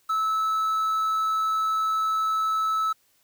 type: tone with quantisation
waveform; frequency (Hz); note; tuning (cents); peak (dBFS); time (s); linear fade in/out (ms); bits
triangle; 1304; E6; -19; -20; 0.09-2.93; 10; 8
effects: white hiss -65 dBFS RMS until 3.23 s